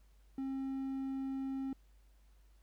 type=tone; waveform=triangle; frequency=268.1 Hz; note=C4; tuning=42 cents sharp; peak=-34 dBFS; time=0.38-1.73 s; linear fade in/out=2 ms; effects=added 50 Hz sine -61 dBFS peak until 2.62 s + pink hiss -75 dBFS RMS until 2.62 s